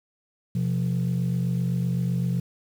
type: tone pair together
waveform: sine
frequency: 126.79 / 174.61 Hz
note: B2 / F3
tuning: +46 / 0 cents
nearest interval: tritone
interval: 554 cents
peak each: -23 dBFS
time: 0.55-2.4 s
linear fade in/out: 5 ms
effects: tanh soft clip ceiling -19 dBFS + 8-bit